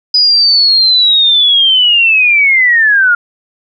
sine linear sweep, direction down, 4978 to 1396.9 Hz, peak -5 dBFS, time 0.14-3.15 s, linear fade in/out 5 ms, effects none

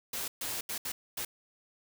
white noise bursts at uneven times, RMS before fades -36 dBFS, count 5, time 0.13-0.28 / 0.41-0.61 / 0.69-0.78 / 0.85-0.92 / 1.17-1.25 s, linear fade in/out 5 ms, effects none

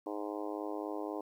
harmonic tone, 103.83 Hz, G#2, in tune, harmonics 3 / 4 / 5 / 6 / 7 / 8 / 9 / 10, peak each -40 / -42 / -44 / -46 / -47 / -48 / -49 / -50 dBFS, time 0.06-1.21 s, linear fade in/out 5 ms, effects 11-bit

